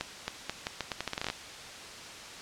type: accelerating click train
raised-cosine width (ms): 0.2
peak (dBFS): -14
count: 15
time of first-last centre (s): 0.01-1.301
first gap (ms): 270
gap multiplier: 0.8
effects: white hiss -44 dBFS RMS until 2.41 s + low-pass 6000 Hz 12 dB/octave